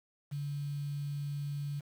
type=tone with quantisation; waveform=sine; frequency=143.7 Hz; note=D3; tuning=37 cents flat; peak=-34 dBFS; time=0.31-1.81 s; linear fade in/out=20 ms; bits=9; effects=none